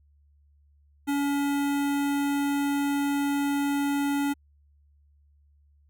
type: tone with notch filter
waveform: square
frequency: 283.4 Hz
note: C#4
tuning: 38 cents sharp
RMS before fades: -26 dBFS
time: 1.07-4.34 s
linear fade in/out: 20 ms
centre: 4900 Hz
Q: 1.6
effects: added 72 Hz sine -58 dBFS peak until 5.89 s